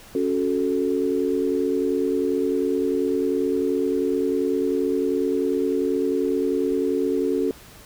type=chord; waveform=sine; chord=F# minor; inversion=second; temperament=equal; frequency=277.2 / 370 / 440 Hz; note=C#4 / F#4 / A4; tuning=0 / 0 / 0 cents; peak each=-24 dBFS; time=0.15-7.51 s; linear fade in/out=2 ms; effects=pink hiss -46 dBFS RMS until 7.85 s